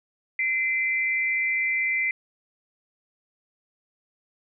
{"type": "tone pair together", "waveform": "sine", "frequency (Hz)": [2055, 2349], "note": ["C7", "D7"], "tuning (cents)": [-32, 0], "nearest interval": "major second", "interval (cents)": 232, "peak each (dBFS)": [-23, -28], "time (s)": [0.39, 2.11], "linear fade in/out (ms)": 2, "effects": []}